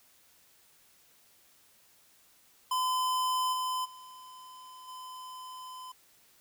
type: tone with level steps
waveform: square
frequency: 1019 Hz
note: C6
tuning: 46 cents flat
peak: -28 / -31 / -48 / -43 dBFS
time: 2.71-5.92 s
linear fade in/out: 5 ms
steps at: 3.52 / 3.84 / 4.87 s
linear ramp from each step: 20 ms
effects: white hiss -63 dBFS RMS until 6.4 s